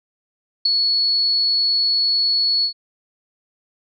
sine tone with ADSR envelope, 4391 Hz, C#8, 17 cents flat, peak -10 dBFS, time 0.65-2.73 s, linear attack 8 ms, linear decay 6 ms, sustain -5 dB, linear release 91 ms, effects none

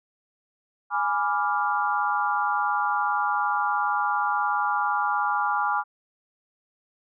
sine chord, G# diminished seventh, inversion none, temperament equal, 830.6 / 987.8 / 1174.7 / 1396.9 Hz, G#5 / B5 / D6 / F6, 0 / 0 / 0 / 0 cents, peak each -26 / -29 / -27 / -28 dBFS, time 0.9-5.84 s, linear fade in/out 50 ms, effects none

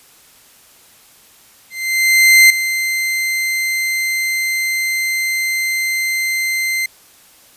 40% pulse tone with ADSR envelope, 2080 Hz, C7, 11 cents flat, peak -3 dBFS, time 1.7-6.86 s, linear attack 800 ms, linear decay 4 ms, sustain -12 dB, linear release 4 ms, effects white hiss -47 dBFS RMS until 7.56 s + resampled to 32000 Hz

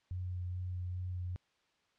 sine tone with vibrato, 90.3 Hz, F#2, 42 cents flat, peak -36 dBFS, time 0.11-1.36 s, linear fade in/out 0 ms, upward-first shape sine, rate 2.4 Hz, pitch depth 14 cents each way, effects white hiss -74 dBFS RMS until 1.98 s + low-pass 4000 Hz 12 dB/octave

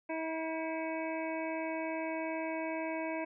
harmonic tone with a mistuned harmonic, 321.6 Hz, E4, 43 cents flat, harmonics 1 / 2 / 3 / 5 / 6 / 7 / 8, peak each -38 / -38 / -42 / -48 / -52 / -44 / -49 dBFS, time 0.09-3.25 s, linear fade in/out 10 ms, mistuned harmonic 6, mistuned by +45 cents, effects none

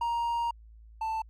triangle tone pair in turn, 938 / 885.4 Hz, A#5 / A5, +11 / +11 cents, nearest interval minor second, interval 100 cents, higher first, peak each -25 / -27 dBFS, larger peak first, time 0.01-0.51 / 1.01-1.22 s, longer first, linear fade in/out 5 ms, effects added 55 Hz sine -49 dBFS peak until 1.29 s

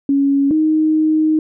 sine tone pair in turn, 278.3 / 311.8 Hz, C#4 / D#4, +7 / +4 cents, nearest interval major second, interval 197 cents, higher second, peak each -11 dBFS, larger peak neither, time 0.09-0.51 / 0.51-1.39 s, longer second, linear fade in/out 2 ms, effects none

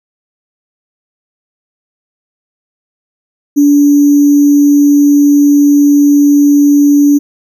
sine tone with sample-and-hold, 288.5 Hz, D4, 31 cents flat, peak -3 dBFS, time 3.56-7.19 s, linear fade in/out 20 ms, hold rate 6300 Hz, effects none

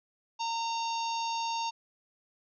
harmonic tone, 919 Hz, A#5, 25 cents flat, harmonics 1 / 3 / 4 / 5 / 6 / 7, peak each -31 / -41 / -42 / -42 / -44 / -45 dBFS, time 0.39-1.71 s, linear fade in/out 20 ms, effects none

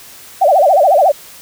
sine tone with vibrato, 665 Hz, E5, 15 cents sharp, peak -6 dBFS, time 0.41-1.12 s, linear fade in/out 10 ms, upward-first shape sine, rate 14 Hz, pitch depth 280 cents each way, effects white hiss -37 dBFS RMS until 1.41 s

